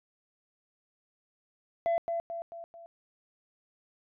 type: tone with echo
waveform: sine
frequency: 675 Hz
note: E5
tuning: 41 cents sharp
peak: -22 dBFS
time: 1.86-1.98 s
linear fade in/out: 0 ms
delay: 220 ms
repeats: 4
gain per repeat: -6 dB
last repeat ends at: 2.86 s
effects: tanh soft clip ceiling -24 dBFS